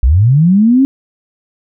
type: linear sweep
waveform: sine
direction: up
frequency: 53.5 to 277.2 Hz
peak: -5 dBFS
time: 0.03-0.85 s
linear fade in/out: 0 ms
effects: none